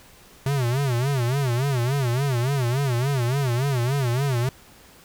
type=tone with vibrato; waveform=square; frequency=129.6 Hz; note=C3; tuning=16 cents flat; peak=-21 dBFS; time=0.46-4.49 s; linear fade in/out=2 ms; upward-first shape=sine; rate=3.5 Hz; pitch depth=170 cents each way; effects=pink hiss -50 dBFS RMS until 5.04 s